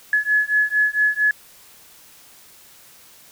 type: beating tone pair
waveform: sine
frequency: 1700 / 1704.4 Hz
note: G#6 / G#6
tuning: +40 / +44 cents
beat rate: 4.4 Hz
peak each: -19 dBFS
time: 0.13-1.31 s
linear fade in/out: 2 ms
effects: white hiss -48 dBFS RMS until 3.31 s